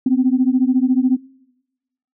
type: beating tone pair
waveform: sine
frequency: 250.6 / 264.6 Hz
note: B3 / C4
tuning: +25 / +20 cents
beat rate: 14 Hz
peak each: -15 dBFS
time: 0.06-1.17 s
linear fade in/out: 5 ms
effects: noise-tail reverb RT60 1.0 s tail -24 dB re dry + tanh soft clip ceiling -5 dBFS